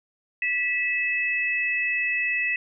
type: tone pair together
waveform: sine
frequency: 1963 / 2600 Hz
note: B6 / E7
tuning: -11 / -24 cents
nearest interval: perfect fourth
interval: 487 cents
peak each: -25 dBFS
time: 0.42-2.56 s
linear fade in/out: 2 ms
effects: none